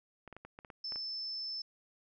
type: clicks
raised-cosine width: 0.5 ms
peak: -33 dBFS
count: 9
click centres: 0.277 / 0.327 / 0.366 / 0.45 / 0.589 / 0.648 / 0.702 / 0.922 / 0.959 s
type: tone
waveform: sine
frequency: 5274 Hz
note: E8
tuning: in tune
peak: -37 dBFS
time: 0.84-1.62 s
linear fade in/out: 5 ms
effects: none